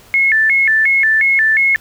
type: tone with vibrato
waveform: sine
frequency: 1957 Hz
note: B6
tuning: 16 cents flat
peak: -9 dBFS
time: 0.14-1.76 s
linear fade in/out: 0 ms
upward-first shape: square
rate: 2.8 Hz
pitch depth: 180 cents each way
effects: pink hiss -44 dBFS RMS until 1.8 s